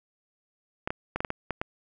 clicks, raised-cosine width 0.5 ms, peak -14 dBFS, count 8, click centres 0.875 / 0.905 / 1.16 / 1.205 / 1.248 / 1.304 / 1.507 / 1.615 s, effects none

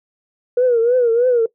sine tone with vibrato, 480.1 Hz, B4, 49 cents flat, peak -10 dBFS, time 0.57-1.46 s, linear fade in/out 5 ms, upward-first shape triangle, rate 3.2 Hz, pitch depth 120 cents each way, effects noise-tail reverb RT60 0.1 s tail -19 dB re dry + tanh soft clip ceiling -7 dBFS

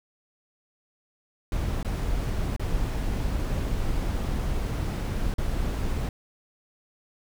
brown noise with dropouts, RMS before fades -27 dBFS, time 1.52-6.09 s, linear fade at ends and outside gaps 2 ms, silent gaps 1.829-1.847 / 2.564-2.595 / 5.34-5.382 s, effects none

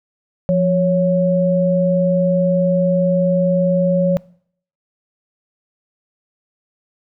sine tone pair together, 175.02 / 554.4 Hz, F3 / C#5, +4 / 0 cents, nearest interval octave + minor sixth, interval 1996 cents, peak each -15 dBFS, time 0.49-4.17 s, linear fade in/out 0 ms, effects noise-tail reverb RT60 0.6 s tail -23 dB re dry

